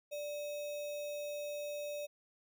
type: tone with sample-and-hold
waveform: sine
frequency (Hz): 587.3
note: D5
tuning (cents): 0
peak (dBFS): -38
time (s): 0.11-2.07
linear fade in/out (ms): 20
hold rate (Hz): 3150
effects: none